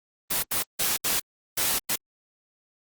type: noise bursts at uneven times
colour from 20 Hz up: white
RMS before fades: -25 dBFS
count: 6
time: 0.3-0.43 / 0.51-0.63 / 0.79-0.97 / 1.04-1.2 / 1.57-1.79 / 1.89-1.96 s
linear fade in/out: 10 ms
effects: Opus 24 kbps